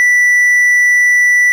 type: tone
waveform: triangle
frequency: 1967 Hz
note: B6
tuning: 7 cents flat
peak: -5 dBFS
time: 0-1.52 s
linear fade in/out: 0 ms
effects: none